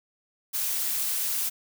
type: noise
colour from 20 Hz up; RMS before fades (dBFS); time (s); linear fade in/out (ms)
blue; -28; 0.53-1.5; 20
effects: none